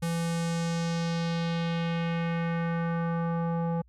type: tone with low-pass filter sweep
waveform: square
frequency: 167.7 Hz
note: E3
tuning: 30 cents sharp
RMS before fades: -29 dBFS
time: 0.02-3.82 s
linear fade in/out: 10 ms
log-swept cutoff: 11000 to 820 Hz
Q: 1.6
effects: added 60 Hz sine -56 dBFS peak until 3.88 s